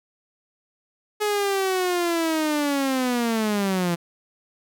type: linear sweep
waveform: sawtooth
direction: down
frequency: 423.7 to 168.2 Hz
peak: -17 dBFS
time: 1.2-3.96 s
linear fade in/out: 20 ms
effects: none